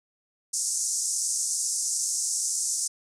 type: band-pass noise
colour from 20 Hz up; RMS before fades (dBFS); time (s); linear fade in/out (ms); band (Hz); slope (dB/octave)
pink; -28; 0.53-2.88; 10; 5700 to 9500; 48
effects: none